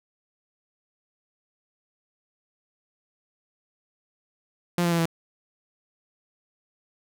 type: tone with pitch steps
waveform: sawtooth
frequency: 174.61 / 171.51 / 168.47 / 165.48 Hz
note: F3 / F3 / E3 / E3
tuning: 0 / -31 / +38 / +7 cents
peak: -17 dBFS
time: 4.78-5.056 s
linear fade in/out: 2 ms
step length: 69 ms
effects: none